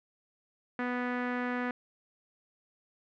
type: tone with low-pass filter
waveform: sawtooth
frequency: 246.9 Hz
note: B3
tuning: in tune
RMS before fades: -33 dBFS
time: 0.79-1.71 s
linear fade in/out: 2 ms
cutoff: 1800 Hz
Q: 2.8
effects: none